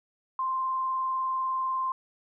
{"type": "tone with vibrato", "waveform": "sine", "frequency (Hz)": 1046, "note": "C6", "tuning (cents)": -1, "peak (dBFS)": -26, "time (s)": [0.39, 1.92], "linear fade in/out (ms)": 2, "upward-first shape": "square", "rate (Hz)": 20, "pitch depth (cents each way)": 15, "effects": []}